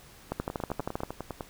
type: two click trains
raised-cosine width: 1 ms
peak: -20 / -16 dBFS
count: 11 / 10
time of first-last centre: 0.4-1.408 / 0.32-1.034 s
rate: 9.92 / 12.6 Hz
effects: pink hiss -53 dBFS RMS until 1.49 s